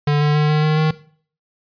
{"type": "tone with pitch steps", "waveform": "square", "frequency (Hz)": [146.83, 148.62, 150.44, 152.27, 154.13, 156.01], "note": ["D3", "D3", "D3", "D#3", "D#3", "D#3"], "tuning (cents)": [0, 21, 42, -37, -16, 5], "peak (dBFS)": -14, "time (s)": [0.07, 0.91], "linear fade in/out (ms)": 5, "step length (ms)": 140, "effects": ["noise-tail reverb RT60 0.5 s tail -18 dB re dry", "resampled to 11025 Hz"]}